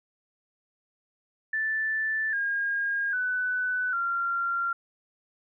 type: tone with pitch steps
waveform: sine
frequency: 1760 / 1623.3 / 1497.2 / 1380.9 Hz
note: A6 / G#6 / F#6 / F6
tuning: 0 / -40 / +20 / -20 cents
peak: -25 dBFS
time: 1.53-4.73 s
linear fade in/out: 5 ms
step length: 800 ms
effects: none